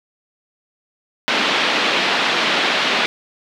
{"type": "band-pass noise", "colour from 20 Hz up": "white", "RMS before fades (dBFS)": -18, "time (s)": [1.28, 3.06], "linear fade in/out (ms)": 0, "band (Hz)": [200, 3700], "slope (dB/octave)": 24, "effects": []}